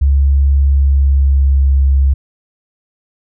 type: tone with pitch glide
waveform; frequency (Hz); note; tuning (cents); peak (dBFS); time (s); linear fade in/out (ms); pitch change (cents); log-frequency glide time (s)
sine; 69.3 to 68.03; C#2 to C#2; 0 to -32; -7; 0.01-2.14; 10; -32; 0.56-1.77
effects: none